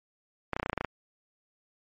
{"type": "clicks", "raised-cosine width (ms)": 0.5, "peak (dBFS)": -14, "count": 10, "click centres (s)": [0.533, 0.565, 0.598, 0.63, 0.661, 0.697, 0.731, 0.777, 0.81, 0.847], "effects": ["MP3 48 kbps"]}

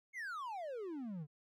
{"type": "exponential sweep", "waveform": "triangle", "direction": "down", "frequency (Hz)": [2217, 140], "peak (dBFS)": -39, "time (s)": [0.13, 1.27], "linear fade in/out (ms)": 50, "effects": []}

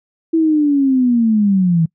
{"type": "linear sweep", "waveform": "sine", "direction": "down", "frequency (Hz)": [329.7, 158.8], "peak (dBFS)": -10, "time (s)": [0.33, 1.86], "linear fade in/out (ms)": 10, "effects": ["noise-tail reverb RT60 0.1 s tail -25 dB re dry"]}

